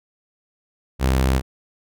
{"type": "tone", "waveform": "sawtooth", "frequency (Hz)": 65.41, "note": "C2", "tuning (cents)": 0, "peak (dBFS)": -12, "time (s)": [0.99, 1.42], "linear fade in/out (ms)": 50, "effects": []}